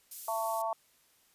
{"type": "high-pass noise", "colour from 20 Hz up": "pink", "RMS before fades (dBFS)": -43, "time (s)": [0.11, 0.62], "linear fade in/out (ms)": 5, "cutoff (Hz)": 11000, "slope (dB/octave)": 12}
{"type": "harmonic tone", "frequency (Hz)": 223.6, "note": "A3", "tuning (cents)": 28, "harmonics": [3, 4, 5], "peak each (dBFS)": [-34, -34, -37], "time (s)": [0.28, 0.73], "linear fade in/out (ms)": 2}
{"effects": ["white hiss -67 dBFS RMS until 1.34 s", "resampled to 32000 Hz"]}